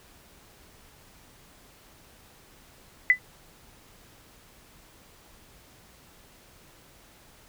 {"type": "tone with exponential decay", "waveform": "sine", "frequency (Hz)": 2000, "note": "B6", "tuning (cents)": 21, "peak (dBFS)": -10, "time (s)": [3.1, 3.19], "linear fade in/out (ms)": 1, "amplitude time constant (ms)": 18, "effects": ["pink hiss -55 dBFS RMS until 7.48 s"]}